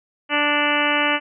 harmonic tone with a mistuned harmonic, 293.7 Hz, D4, in tune, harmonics 1 / 2 / 3 / 4 / 5 / 6 / 7 / 8 / 9 / 10, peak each -26 / -26 / -26 / -26 / -26 / -26 / -26 / -26 / -26 / -26 dBFS, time 0.29-1.2 s, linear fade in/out 50 ms, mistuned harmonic 8, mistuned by -16 cents, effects none

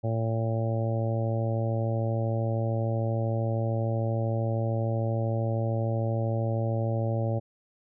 harmonic tone, 113 Hz, A2, 47 cents sharp, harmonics 1 / 2 / 3 / 4 / 5 / 6 / 7, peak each -26 / -36 / -37 / -39 / -33 / -40 / -41 dBFS, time 0.03-7.4 s, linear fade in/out 20 ms, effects none

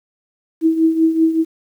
sine tone with tremolo, 323.5 Hz, E4, 32 cents flat, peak -8 dBFS, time 0.61-1.45 s, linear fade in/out 50 ms, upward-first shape triangle, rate 5.2 Hz, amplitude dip 75%, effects 8-bit

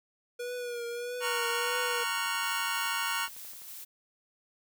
square tone with vibrato, 482.2 Hz, B4, 41 cents flat, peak -35 dBFS, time 0.39-2.04 s, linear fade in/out 10 ms, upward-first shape triangle, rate 1.6 Hz, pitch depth 47 cents each way
25% pulse chord, Gb major seventh, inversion first, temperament just, 925 / 1110 / 1387.5 / 1480 Hz, Bb5 / Db6 / F6 / Gb6, -14 / +2 / -12 / 0 cents, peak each -32 dBFS, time 1.2-3.29 s, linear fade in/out 50 ms
click train, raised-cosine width 0.5 ms, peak -40 dBFS, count 24, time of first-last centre 1.67-3.619 s, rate 11.8 Hz
blue noise with tremolo, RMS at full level -44 dBFS, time 2.43-3.85 s, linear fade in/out 10 ms, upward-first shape square, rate 3.2 Hz, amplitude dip 25%
effects none

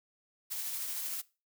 blue noise with tremolo, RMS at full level -36 dBFS, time 0.5-1.22 s, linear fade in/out 20 ms, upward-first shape triangle, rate 13 Hz, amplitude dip 30%, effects noise-tail reverb RT60 0.3 s tail -20 dB re dry

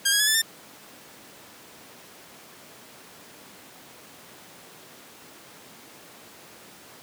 10% pulse tone with pitch steps, 1609 / 1654.2 / 1700.7 / 1748.6 / 1797.7 Hz, G6 / G#6 / G#6 / A6 / A6, +45 / -7 / +41 / -11 / +37 cents, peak -10 dBFS, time 0.05-0.42 s, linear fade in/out 10 ms, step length 74 ms, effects pink hiss -47 dBFS RMS until 7.02 s + high-pass 200 Hz 12 dB/octave

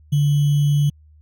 sine tone with sample-and-hold, 145.1 Hz, D3, 21 cents flat, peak -13 dBFS, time 0.12-0.9 s, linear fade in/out 10 ms, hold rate 3150 Hz, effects added 76 Hz sine -46 dBFS peak until 1.21 s + MP3 64 kbps

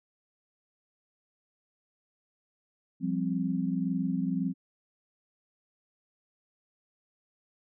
sine chord, F suspended second, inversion none, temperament just, 174.61 / 196.44 / 261.9 Hz, F3 / G3 / C4, 0 / +4 / +2 cents, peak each -31 / -32 / -31 dBFS, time 3-4.54 s, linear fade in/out 50 ms, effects none

